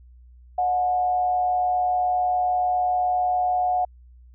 sine tone with frequency modulation, 728 Hz, F#5, 28 cents flat, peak -19 dBFS, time 0.58-3.85 s, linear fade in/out 5 ms, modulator 127 Hz, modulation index 0.34, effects added 61 Hz sine -46 dBFS peak until 4.34 s

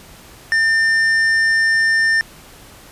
sine tone with hard clipping, 1800 Hz, A6, 39 cents sharp, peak -14 dBFS, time 0.52-2.21 s, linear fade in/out 0 ms, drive 7 dB, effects pink hiss -42 dBFS RMS until 2.91 s + resampled to 32000 Hz

